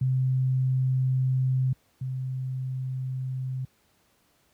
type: tone pair in turn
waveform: sine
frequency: 130 / 130 Hz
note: C3 / C3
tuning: -11 / -11 cents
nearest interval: unison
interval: 0 cents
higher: neither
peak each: -21 / -28 dBFS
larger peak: first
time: 0.01-1.73 / 2.01-3.65 s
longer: first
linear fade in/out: 5 ms
effects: pink hiss -66 dBFS RMS until 4.53 s + high-pass 60 Hz 12 dB/octave